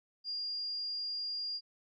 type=tone; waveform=sine; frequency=4815 Hz; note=D8; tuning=42 cents sharp; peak=-35 dBFS; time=0.24-1.61 s; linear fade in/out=50 ms; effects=none